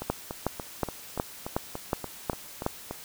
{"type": "two click trains", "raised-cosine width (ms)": 1, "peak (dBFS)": [-11, -19], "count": [8, 11], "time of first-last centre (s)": [[0.1, 2.664], [0.02, 2.91]], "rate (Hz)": [2.73, 3.46], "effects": ["white hiss -45 dBFS RMS until 3.04 s"]}